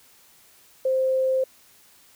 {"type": "tone", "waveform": "sine", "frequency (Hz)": 523.3, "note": "C5", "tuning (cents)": 0, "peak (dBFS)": -19, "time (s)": [0.85, 1.44], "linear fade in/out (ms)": 5, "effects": ["white hiss -55 dBFS RMS until 2.15 s"]}